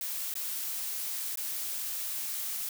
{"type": "noise with dropouts", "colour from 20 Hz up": "blue", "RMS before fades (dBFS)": -35, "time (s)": [0.01, 2.69], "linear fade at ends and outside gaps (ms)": 2, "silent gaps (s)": [[0.34, 0.354], [1.357, 1.373]], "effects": []}